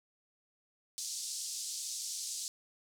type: band-pass noise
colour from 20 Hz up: white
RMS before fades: -40 dBFS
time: 0.98-2.48 s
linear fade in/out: 0 ms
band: 4500 to 8300 Hz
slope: 24 dB/octave
effects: none